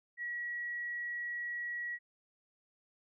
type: tone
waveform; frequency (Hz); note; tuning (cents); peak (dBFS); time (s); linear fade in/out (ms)
sine; 1920; B6; -49; -36; 0.17-1.99; 50
effects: none